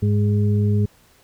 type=harmonic tone; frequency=103.4 Hz; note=G#2; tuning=7 cents flat; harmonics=1 / 2 / 4; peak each=-16 / -22 / -28 dBFS; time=0.02-0.86 s; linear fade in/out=10 ms; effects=pink hiss -55 dBFS RMS until 1.23 s